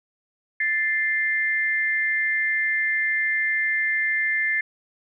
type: tone pair together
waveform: sine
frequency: 1760 / 2093 Hz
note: A6 / C7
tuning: 0 / 0 cents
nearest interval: minor third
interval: 300 cents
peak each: -23 dBFS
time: 0.6-4.61 s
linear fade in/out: 5 ms
effects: none